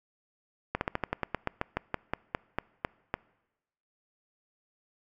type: slowing click train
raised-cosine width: 0.5 ms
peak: -13 dBFS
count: 17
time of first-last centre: 0.75-3.141 s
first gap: 61 ms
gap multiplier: 1.11
effects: noise-tail reverb RT60 1.0 s tail -24 dB re dry